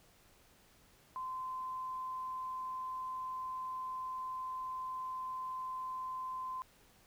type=tone; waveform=sine; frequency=1032 Hz; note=C6; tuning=24 cents flat; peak=-38 dBFS; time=1.16-6.62 s; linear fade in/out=0 ms; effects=pink hiss -65 dBFS RMS until 7.06 s